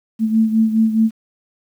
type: beating tone pair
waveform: sine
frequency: 220.8 / 225.6 Hz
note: A3 / A3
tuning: +6 / +44 cents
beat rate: 4.8 Hz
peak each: -13 / -19 dBFS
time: 0.19-1.11 s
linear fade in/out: 50 ms
effects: 8-bit